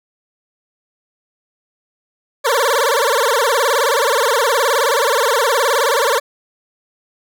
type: tone with vibrato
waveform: 20% pulse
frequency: 511 Hz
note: C5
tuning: 41 cents flat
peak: -8 dBFS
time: 2.44-6.2 s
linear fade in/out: 20 ms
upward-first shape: sine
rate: 19 Hz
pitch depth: 230 cents each way
effects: none